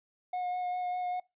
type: tone with vibrato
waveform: triangle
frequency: 723 Hz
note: F#5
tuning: 40 cents flat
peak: -29 dBFS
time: 0.33-1.2 s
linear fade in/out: 5 ms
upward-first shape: sine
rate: 5 Hz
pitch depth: 13 cents each way
effects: noise-tail reverb RT60 0.2 s tail -22 dB re dry + resampled to 8000 Hz